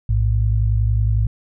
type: tone pair together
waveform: sine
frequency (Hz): 57.32 / 108.2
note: A#1 / A2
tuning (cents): -28 / -29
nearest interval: major seventh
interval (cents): 1099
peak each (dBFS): -17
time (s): 0.09-1.27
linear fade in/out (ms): 5
effects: none